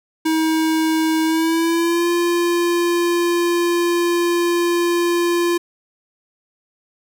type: tone with pitch glide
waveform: square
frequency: 318.8 to 345.7 Hz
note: D#4 to F4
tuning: +42 to -18 cents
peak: -16 dBFS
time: 0.25-5.58 s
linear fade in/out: 10 ms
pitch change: +140 cents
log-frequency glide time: 1.24-2.09 s
effects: none